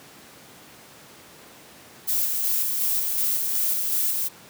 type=noise with tremolo; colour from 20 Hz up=violet; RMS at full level=-23 dBFS; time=2.07-4.29 s; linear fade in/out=20 ms; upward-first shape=square; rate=2.7 Hz; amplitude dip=25%; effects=pink hiss -47 dBFS RMS until 4.49 s + high-pass 150 Hz 12 dB/octave